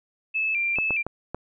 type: tone with vibrato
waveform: sine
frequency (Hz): 2489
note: D#7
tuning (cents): 0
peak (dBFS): -22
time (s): 0.34-1.03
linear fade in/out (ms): 20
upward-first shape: square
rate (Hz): 2.4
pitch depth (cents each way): 82
type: clicks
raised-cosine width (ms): 1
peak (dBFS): -16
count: 4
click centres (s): 0.786 / 0.907 / 1.066 / 1.346
effects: none